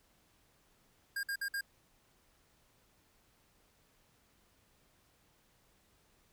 square tone bursts, 1613 Hz, G6, 49 cents sharp, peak -35 dBFS, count 4, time 1.16-1.61 s, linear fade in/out 5 ms, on 72 ms, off 54 ms, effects pink hiss -70 dBFS RMS until 6.32 s

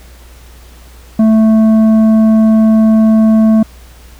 sine tone with tanh clipping, 220 Hz, A3, in tune, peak -6 dBFS, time 1.19-3.63 s, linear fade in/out 5 ms, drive 8 dB, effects added 60 Hz sine -35 dBFS peak until 4.19 s + pink hiss -42 dBFS RMS until 4.19 s

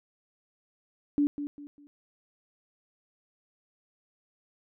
sine tone with echo, 289.8 Hz, D4, 23 cents flat, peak -21 dBFS, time 1.18-1.27 s, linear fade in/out 0 ms, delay 200 ms, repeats 3, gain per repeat -10 dB, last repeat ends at 1.87 s, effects none

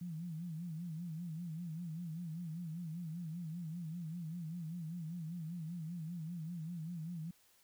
sine tone with vibrato, 166.4 Hz, E3, 17 cents sharp, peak -40 dBFS, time 0.01-7.31 s, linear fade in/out 5 ms, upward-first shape sine, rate 5.1 Hz, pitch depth 120 cents each way, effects white hiss -69 dBFS RMS until 7.63 s

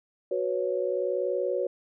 sine chord, F# suspended fourth, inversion none, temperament equal, 370 / 493.9 / 554.4 Hz, F#4 / B4 / C#5, 0 / 0 / 0 cents, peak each -30 / -30 / -29 dBFS, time 0.31-1.67 s, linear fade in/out 5 ms, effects none

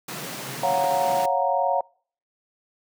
pink high-pass noise, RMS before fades -34 dBFS, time 0.08-1.26 s, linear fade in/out 5 ms, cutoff 120 Hz, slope 96 dB/octave
sine chord, Gb major seventh, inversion second, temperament equal, 554.4 / 698.5 / 740 / 932.3 Hz, Db5 / F5 / Gb5 / Bb5, 0 / 0 / 0 / 0 cents, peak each -25 dBFS, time 0.63-1.81 s, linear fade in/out 5 ms
effects noise-tail reverb RT60 0.5 s tail -26 dB re dry

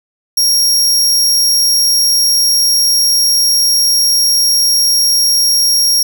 sawtooth tone, 5588 Hz, F8, in tune, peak -6 dBFS, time 0.37-6.03 s, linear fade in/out 5 ms, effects none

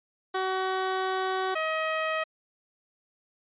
15% pulse tone pair in turn, 376.9 / 633.9 Hz, F#4 / D#5, +32 / +32 cents, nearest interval major sixth, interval 900 cents, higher second, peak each -20 dBFS, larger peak neither, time 0.34-1.55 / 1.55-2.24 s, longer first, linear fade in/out 10 ms, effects resampled to 8000 Hz

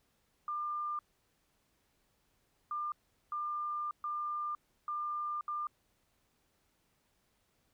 sine tone bursts at uneven times, 1198 Hz, D6, 34 cents sharp, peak -34 dBFS, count 6, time 0.48-0.99 / 2.71-2.92 / 3.32-3.91 / 4.04-4.55 / 4.88-5.41 / 5.48-5.67 s, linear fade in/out 2 ms, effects pink hiss -75 dBFS RMS until 7.73 s

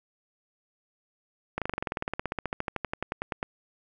slowing click train, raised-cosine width 0.5 ms, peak -14 dBFS, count 29, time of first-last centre 1.58-3.429 s, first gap 37 ms, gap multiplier 1.04, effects none

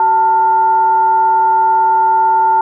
sine tone with frequency modulation, 891 Hz, A5, 22 cents sharp, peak -8 dBFS, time 0-2.61 s, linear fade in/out 2 ms, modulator 512 Hz, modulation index 0.27, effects none

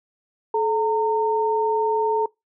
sine tone pair together, 431.8 / 915 Hz, A4 / A#5, -33 / -32 cents, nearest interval octave + minor second, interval 1301 cents, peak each -21 dBFS, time 0.54-2.26 s, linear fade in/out 5 ms, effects noise-tail reverb RT60 0.2 s tail -24 dB re dry

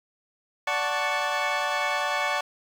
20% pulse chord, D major seventh, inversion none, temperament equal with one note detuned, 583.3 / 740 / 880 / 1108.7 Hz, D5 / F#5 / A5 / C#6, -12 / 0 / 0 / 0 cents, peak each -25 dBFS, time 0.67-2.41 s, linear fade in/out 5 ms, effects low-pass 5000 Hz 12 dB/octave + 8-bit

